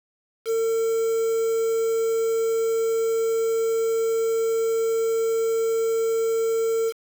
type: tone with quantisation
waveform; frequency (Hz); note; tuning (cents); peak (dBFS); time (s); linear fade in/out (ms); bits
triangle; 452.5; A4; +48; -18; 0.45-6.93; 50; 6
effects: none